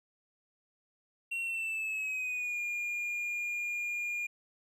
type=tone with pitch glide; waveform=triangle; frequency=2731 to 2419 Hz; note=F7 to D#7; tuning=-39 to -49 cents; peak=-31 dBFS; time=1.31-4.27 s; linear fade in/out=10 ms; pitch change=-210 cents; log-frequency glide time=1.41-2.6 s; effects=none